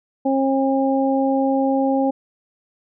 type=harmonic tone; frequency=269.6 Hz; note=C#4; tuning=48 cents flat; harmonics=1 / 2 / 3; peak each=-18 / -21 / -23 dBFS; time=0.25-2.11 s; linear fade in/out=10 ms; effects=none